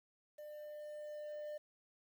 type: tone with level ramp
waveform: triangle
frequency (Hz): 599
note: D5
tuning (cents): +34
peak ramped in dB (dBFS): -46 to -40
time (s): 0.38-1.58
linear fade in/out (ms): 10
effects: 11-bit